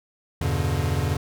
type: chord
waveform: square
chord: E minor seventh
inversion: none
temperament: equal with one note detuned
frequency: 82.41 / 98 / 123.47 / 144.39 Hz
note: E2 / G2 / B2 / D3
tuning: 0 / 0 / 0 / -29 cents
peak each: -27 / -28 / -30 / -28 dBFS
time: 0.41-1.17 s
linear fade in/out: 5 ms
effects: none